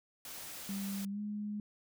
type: noise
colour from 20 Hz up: white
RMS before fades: -46 dBFS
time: 0.25-1.05 s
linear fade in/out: 2 ms
type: tone with pitch glide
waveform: sine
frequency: 197.7 to 208.4 Hz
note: G3 to G#3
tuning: +15 to +6 cents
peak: -36 dBFS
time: 0.69-1.6 s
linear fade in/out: 2 ms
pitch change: +91 cents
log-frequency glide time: 1.09-1.2 s
effects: none